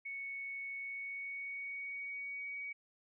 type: tone with pitch glide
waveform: sine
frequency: 2217 to 2257 Hz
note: C#7 to C#7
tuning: 0 to +31 cents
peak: -40 dBFS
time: 0.05-2.73 s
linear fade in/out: 10 ms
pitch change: +31 cents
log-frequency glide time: 0.76-2.6 s
effects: none